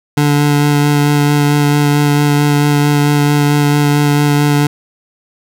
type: tone with vibrato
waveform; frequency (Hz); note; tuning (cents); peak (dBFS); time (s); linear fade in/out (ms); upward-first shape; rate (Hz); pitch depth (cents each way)
25% pulse; 145.9; D3; -11; -5; 0.17-4.67; 5; sine; 4.5; 12
effects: none